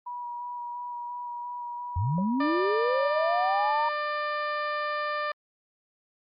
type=tone with vibrato; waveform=sine; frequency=967 Hz; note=B5; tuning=37 cents flat; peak=-33 dBFS; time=0.06-3.72 s; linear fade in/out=10 ms; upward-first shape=square; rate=2.9 Hz; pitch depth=11 cents each way
type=linear sweep; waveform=sine; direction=up; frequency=78.1 to 941 Hz; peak=-24 dBFS; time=1.96-3.89 s; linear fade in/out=5 ms
type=tone with exponential decay; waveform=sine; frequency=554.4 Hz; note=C#5; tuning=in tune; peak=-31 dBFS; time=2.18-2.3 s; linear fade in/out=2 ms; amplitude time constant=24 ms
type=harmonic tone; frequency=596 Hz; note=D5; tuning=25 cents sharp; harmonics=1 / 2 / 3 / 4 / 5 / 6 / 7 / 8; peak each=-33 / -30 / -34 / -42 / -48 / -49 / -50 / -48 dBFS; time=2.4-5.32 s; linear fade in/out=5 ms
effects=Opus 48 kbps